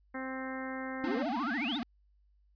harmonic tone, 262.3 Hz, C4, 4 cents sharp, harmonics 1 / 2 / 3 / 4 / 5 / 6 / 7 / 8, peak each -39 / -43 / -46 / -47 / -48 / -46 / -46 / -49 dBFS, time 0.14-1.23 s, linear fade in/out 10 ms
sine exponential sweep, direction up, 291.2 to 3951 Hz, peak -34 dBFS, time 1.03-1.78 s, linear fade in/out 20 ms
square tone with vibrato, 261.7 Hz, C4, in tune, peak -34 dBFS, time 1.04-1.83 s, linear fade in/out 0 ms, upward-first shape sine, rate 14 Hz, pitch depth 270 cents each way
effects added 50 Hz sine -64 dBFS peak until 2.55 s + resampled to 11025 Hz

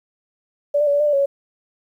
sine tone with pitch steps, 578 / 594 / 570 / 577 / 597 / 588 / 555 / 559 Hz, D5 / D5 / C#5 / D5 / D5 / D5 / C#5 / C#5, -28 / +20 / +48 / -31 / +28 / +2 / +2 / +14 cents, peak -14 dBFS, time 0.74-1.26 s, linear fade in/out 10 ms, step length 65 ms, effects 9-bit

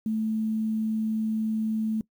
sine tone with quantisation, 219.1 Hz, A3, 7 cents flat, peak -24 dBFS, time 0.06-2.01 s, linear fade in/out 2 ms, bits 9, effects noise-tail reverb RT60 0.1 s tail -21 dB re dry

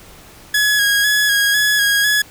sawtooth tone with vibrato, 1668 Hz, G#6, 7 cents sharp, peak -9 dBFS, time 0.54-2.22 s, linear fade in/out 5 ms, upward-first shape square, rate 2 Hz, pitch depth 25 cents each way, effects pink hiss -42 dBFS RMS until 2.3 s

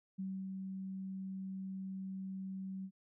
sine tone with ADSR envelope, 190.8 Hz, G3, 47 cents flat, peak -37 dBFS, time 0.18-2.91 s, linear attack 17 ms, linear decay 270 ms, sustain -3 dB, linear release 67 ms, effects none

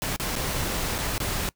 pink noise with dropouts, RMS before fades -28 dBFS, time 0.02-1.49 s, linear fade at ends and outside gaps 0 ms, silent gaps 0.162-0.198 / 0.355-0.362 / 0.982-0.986 / 1.18-1.202 s, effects noise-tail reverb RT60 0.1 s tail -22 dB re dry

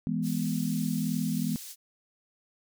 sine chord, E major, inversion none, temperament equal, 164.81 / 207.7 / 246.9 Hz, E3 / G#3 / B3, 0 / 0 / 0 cents, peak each -31 dBFS, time 0.07-1.56 s, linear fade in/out 0 ms
pink high-pass noise, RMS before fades -43 dBFS, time 0.22-1.76 s, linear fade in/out 50 ms, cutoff 5100 Hz, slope 12 dB/octave
effects none

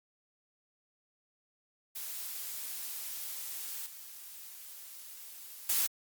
blue noise with level steps, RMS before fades -40 / -48 / -29 dBFS, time 1.95-5.87 s, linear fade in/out 10 ms, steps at 3.86 / 5.69 s, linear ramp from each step 5 ms, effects Opus 48 kbps

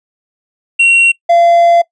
triangle tone pair in turn, 2739 / 684.8 Hz, F7 / F5, -34 / -34 cents, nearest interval 2 octaves, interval 2400 cents, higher first, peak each -3 dBFS, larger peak neither, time 0.79-1.12 / 1.29-1.82 s, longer second, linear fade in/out 10 ms, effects noise-tail reverb RT60 0.1 s tail -21 dB re dry + resampled to 22050 Hz

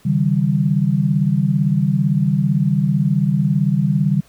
sine tone cluster, 139.3 / 157.2 / 194.8 Hz, C#3 / D#3 / G3, +9 / +18 / -11 cents, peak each -18 dBFS, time 0.05-4.21 s, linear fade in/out 10 ms, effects pink hiss -52 dBFS RMS until 4.28 s

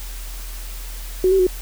sine tone with pitch steps, 371.1 / 384.1 / 367.2 Hz, F#4 / G4 / F#4, +5 / -35 / -13 cents, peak -12 dBFS, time 1.24-1.468 s, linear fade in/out 2 ms, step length 76 ms, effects added 41 Hz sine -29 dBFS peak until 1.61 s + white hiss -38 dBFS RMS until 1.61 s

